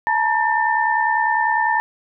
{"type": "tone cluster", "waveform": "sine", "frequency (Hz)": [871, 941, 1794], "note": ["A5", "A#5", "A6"], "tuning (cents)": [-18, 16, 33], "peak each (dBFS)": -20, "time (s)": [0.07, 1.8], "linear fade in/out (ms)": 0, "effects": []}